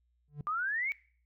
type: tone with exponential growth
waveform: triangle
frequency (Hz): 146.83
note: D3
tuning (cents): 0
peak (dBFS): -31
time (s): 0.28-0.41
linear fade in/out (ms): 2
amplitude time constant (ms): 28
type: exponential sweep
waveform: sine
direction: up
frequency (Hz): 1180 to 2300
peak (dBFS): -30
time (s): 0.47-0.92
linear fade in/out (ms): 0
effects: noise-tail reverb RT60 0.5 s tail -22 dB re dry + added 60 Hz sine -70 dBFS peak until 1.25 s